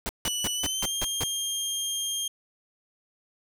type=noise bursts; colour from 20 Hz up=pink; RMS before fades=-30 dBFS; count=7; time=0.06-1.237 s; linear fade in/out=0 ms; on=31 ms; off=160 ms
type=tone with pitch glide; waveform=20% pulse; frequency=2960 to 3209 Hz; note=F#7 to G7; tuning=0 to +40 cents; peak=-22 dBFS; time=0.25-2.28 s; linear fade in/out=5 ms; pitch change=+140 cents; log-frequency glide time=0.54-0.94 s
effects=none